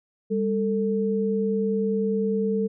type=tone pair together; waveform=sine; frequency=200 / 445.1 Hz; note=G3 / A4; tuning=+35 / +20 cents; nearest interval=octave + major second; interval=1385 cents; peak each=-24 / -24 dBFS; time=0.3-2.68 s; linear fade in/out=20 ms; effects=none